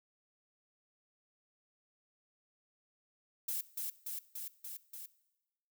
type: noise with echo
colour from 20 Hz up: violet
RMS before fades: -37 dBFS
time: 3.48-3.61 s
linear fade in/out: 5 ms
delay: 290 ms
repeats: 5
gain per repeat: -2 dB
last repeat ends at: 5.06 s
effects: noise-tail reverb RT60 1.0 s tail -19 dB re dry